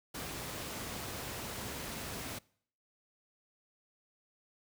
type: noise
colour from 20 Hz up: pink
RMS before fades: -41 dBFS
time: 0.14-2.39 s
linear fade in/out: 10 ms
effects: noise-tail reverb RT60 0.6 s tail -24 dB re dry + high-pass 60 Hz 12 dB/octave